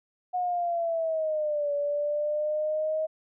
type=linear two-way sweep; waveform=sine; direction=down then up; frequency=730 to 574 to 631 Hz; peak=-25 dBFS; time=0.33-3.07 s; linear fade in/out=20 ms; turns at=1.73 s; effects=none